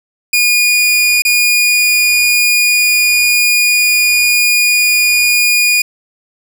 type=tone with dropouts; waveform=sawtooth; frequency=2443 Hz; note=D#7; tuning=32 cents flat; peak=-5 dBFS; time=0.33-5.82 s; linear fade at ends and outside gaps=5 ms; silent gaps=1.221-1.25 s; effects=7-bit